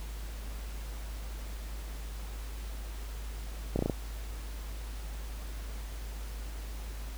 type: slowing click train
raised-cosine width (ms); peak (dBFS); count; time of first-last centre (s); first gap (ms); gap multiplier
2; -15; 5; 3.76-3.898; 31; 1.07
effects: added 52 Hz sine -37 dBFS peak until 7.17 s + pink hiss -49 dBFS RMS until 7.17 s